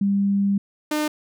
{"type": "tone pair in turn", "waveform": ["sine", "sawtooth"], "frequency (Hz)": [199.2, 302.6], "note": ["G3", "D#4"], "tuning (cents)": [28, -48], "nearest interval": "perfect fifth", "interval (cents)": 724, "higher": "second", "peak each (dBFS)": -17, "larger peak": "neither", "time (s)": [[0.01, 0.58], [0.91, 1.08]], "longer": "first", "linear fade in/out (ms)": 5, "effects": []}